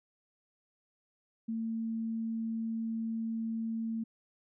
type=tone; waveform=sine; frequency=225.5 Hz; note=A3; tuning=43 cents sharp; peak=-32 dBFS; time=1.48-4.04 s; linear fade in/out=10 ms; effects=none